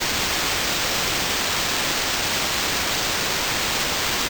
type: noise with sample-and-hold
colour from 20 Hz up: white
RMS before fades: -23 dBFS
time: 0-4.29 s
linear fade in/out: 20 ms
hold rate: 11025 Hz
effects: none